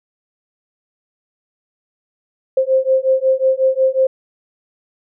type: beating tone pair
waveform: sine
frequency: 523.3 / 528.8 Hz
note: C5 / C5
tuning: 0 / +18 cents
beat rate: 5.5 Hz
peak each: -15 dBFS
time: 2.57-4.07 s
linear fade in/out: 5 ms
effects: none